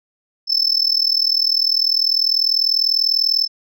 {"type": "tone with amplitude modulation", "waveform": "sine", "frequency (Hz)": 5274, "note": "E8", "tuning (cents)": 0, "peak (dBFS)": -8, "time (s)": [0.47, 3.48], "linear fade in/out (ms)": 50, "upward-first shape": "sine", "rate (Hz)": 40.1, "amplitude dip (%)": 95, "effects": ["tanh soft clip ceiling -10 dBFS"]}